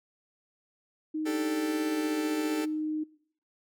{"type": "tone with pitch glide", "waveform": "sine", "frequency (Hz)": [311.1, 308.6], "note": ["D#4", "D#4"], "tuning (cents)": [0, -14], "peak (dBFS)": -29, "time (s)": [1.14, 3.04], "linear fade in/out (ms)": 10, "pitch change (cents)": -14, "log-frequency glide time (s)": [1.92, 2]}
{"type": "chord", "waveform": "sawtooth", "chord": "D suspended fourth", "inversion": "none", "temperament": "just", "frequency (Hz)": [293.7, 391.6, 440.5], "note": ["D4", "G4", "A4"], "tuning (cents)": [0, -2, 2], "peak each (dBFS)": [-34, -34, -30], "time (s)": [1.25, 2.66], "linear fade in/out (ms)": 20}
{"effects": ["noise-tail reverb RT60 0.6 s tail -21 dB re dry"]}